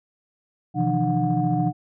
sine tone cluster, 129 / 159.1 / 173 / 301.7 / 728 Hz, C3 / D#3 / F3 / D4 / F#5, -24 / +39 / -16 / +47 / -28 cents, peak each -25 dBFS, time 0.74-1.73 s, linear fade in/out 50 ms, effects tanh soft clip ceiling -10 dBFS

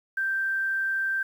sine tone with quantisation, 1568 Hz, G6, in tune, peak -24 dBFS, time 0.17-1.23 s, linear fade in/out 5 ms, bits 9, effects none

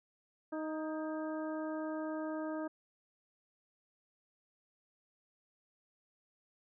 harmonic tone with a mistuned harmonic, 312 Hz, D#4, 5 cents sharp, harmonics 1 / 2 / 3 / 4 / 5, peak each -38 / -41 / -48 / -49 / -51 dBFS, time 0.52-2.68 s, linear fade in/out 10 ms, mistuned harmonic 5, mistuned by +36 cents, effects none

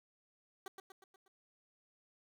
15% pulse tone with echo, 383.9 Hz, G4, 36 cents flat, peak -37 dBFS, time 0.66-0.68 s, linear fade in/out 2 ms, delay 120 ms, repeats 5, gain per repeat -5 dB, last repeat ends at 1.28 s, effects none

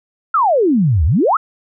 sine exponential two-way sweep, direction down then up, 1396.9 to 68.9 to 1396.9 Hz, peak -10 dBFS, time 0.34-1.37 s, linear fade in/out 5 ms, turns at 1.05 s, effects none

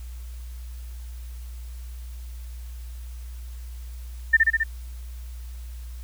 sine tone with echo, 1800 Hz, A6, 39 cents sharp, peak -11 dBFS, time 4.33-4.37 s, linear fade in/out 10 ms, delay 67 ms, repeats 4, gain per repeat -2 dB, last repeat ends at 4.638 s, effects added 60 Hz sine -34 dBFS peak until 6.03 s + white hiss -53 dBFS RMS until 6.03 s

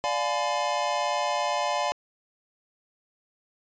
square chord, D diminished seventh, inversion none, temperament just, 587.3 / 704.8 / 845.8 / 1014.9 Hz, D5 / F5 / Ab5 / Cb6, 0 / +16 / +31 / +47 cents, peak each -31 dBFS, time 0.04-1.92 s, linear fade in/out 0 ms, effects resampled to 16000 Hz

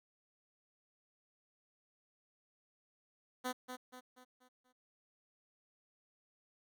10% pulse tone with echo, 252.6 Hz, B3, 39 cents sharp, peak -28 dBFS, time 3.44-3.53 s, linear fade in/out 20 ms, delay 240 ms, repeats 5, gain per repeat -7 dB, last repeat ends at 4.73 s, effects none

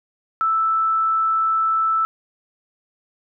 sine tone, 1318.5 Hz, E6, in tune, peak -16 dBFS, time 0.41-2.05 s, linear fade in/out 0 ms, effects none

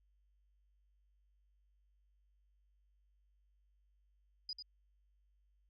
sine tone with echo, 4942 Hz, D#8, 13 cents flat, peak -39 dBFS, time 4.49-4.53 s, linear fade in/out 2 ms, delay 94 ms, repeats 1, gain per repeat -6 dB, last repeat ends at 4.624 s, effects added 50 Hz sine -70 dBFS peak until 5.69 s

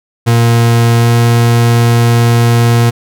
40% pulse tone with pitch glide, 117 to 117.81 Hz, A#2 to A#2, +7 to +19 cents, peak -5 dBFS, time 0.26-2.91 s, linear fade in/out 20 ms, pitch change +12 cents, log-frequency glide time 0.99-1.09 s, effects none

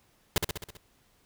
pink noise with echo, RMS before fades -23 dBFS, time 0.36-0.38 s, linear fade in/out 2 ms, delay 65 ms, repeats 6, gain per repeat -4 dB, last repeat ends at 0.77 s, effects pink hiss -66 dBFS RMS until 1.25 s

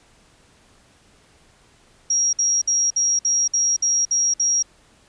sine tone bursts, 5650 Hz, F8, 19 cents sharp, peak -16 dBFS, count 9, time 2.1-4.626 s, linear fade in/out 5 ms, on 230 ms, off 57 ms, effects pink hiss -55 dBFS RMS until 5.08 s + resampled to 22050 Hz

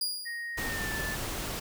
sawtooth tone with exponential decay, 4854 Hz, D#8, 44 cents flat, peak -24 dBFS, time 0.01-0.75 s, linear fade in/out 5 ms, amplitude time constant 160 ms
sine tone with pitch glide, 1871 to 1755.8 Hz, A#6 to A6, +6 to -4 cents, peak -34 dBFS, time 0.25-1.16 s, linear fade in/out 20 ms, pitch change -110 cents, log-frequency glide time 0.6-0.93 s
pink noise, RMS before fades -35 dBFS, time 0.57-1.6 s, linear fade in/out 10 ms
effects none

